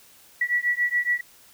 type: beating tone pair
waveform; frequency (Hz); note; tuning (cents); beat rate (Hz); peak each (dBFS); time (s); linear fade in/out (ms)
sine; 1940 / 1947.1; B6 / B6; -31 / -25; 7.1; -24; 0.41-1.21; 5
effects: white hiss -53 dBFS RMS until 1.53 s